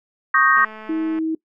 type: chord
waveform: sine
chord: Eb dominant seventh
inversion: third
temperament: equal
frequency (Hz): 1108.7 / 1244.5 / 1568 / 1864.7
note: Db6 / Eb6 / G6 / Bb6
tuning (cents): 0 / 0 / 0 / 0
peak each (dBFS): -18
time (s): 0.34-0.65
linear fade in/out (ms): 5
type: click train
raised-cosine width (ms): 0.5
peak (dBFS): -23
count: 135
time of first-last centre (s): 0.57-1.188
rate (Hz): 217
type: tone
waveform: sine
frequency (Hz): 319.8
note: D#4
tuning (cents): +48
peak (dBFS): -19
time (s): 0.89-1.35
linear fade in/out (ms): 5
effects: noise-tail reverb RT60 0.1 s tail -21 dB re dry